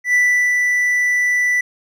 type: tone with ADSR envelope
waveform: triangle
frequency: 1975.5 Hz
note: B6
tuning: in tune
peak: -9 dBFS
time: 0.04-1.61 s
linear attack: 100 ms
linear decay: 380 ms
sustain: -3 dB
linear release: 5 ms
effects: none